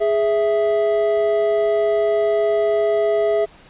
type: tone pair together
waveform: triangle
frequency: 415.9 / 659.3 Hz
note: G#4 / E5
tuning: +2 / 0 cents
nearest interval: minor sixth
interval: 798 cents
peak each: -16 dBFS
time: 0-3.46 s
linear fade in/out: 20 ms
effects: pink hiss -47 dBFS RMS until 3.69 s + resampled to 8000 Hz